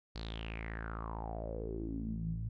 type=tone with low-pass filter sweep; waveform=sawtooth; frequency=55.5 Hz; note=A1; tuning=16 cents sharp; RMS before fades=-40 dBFS; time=0.15-2.49 s; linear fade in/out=10 ms; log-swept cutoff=4500 to 120 Hz; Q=7.3; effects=none